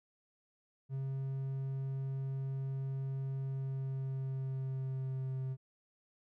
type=tone with pitch glide; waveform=triangle; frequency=134.7 to 131.47 Hz; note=C#3 to C3; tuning=-49 to +9 cents; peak=-33 dBFS; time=0.89-5.57 s; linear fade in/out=50 ms; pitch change=-42 cents; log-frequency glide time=3.42-5.41 s; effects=none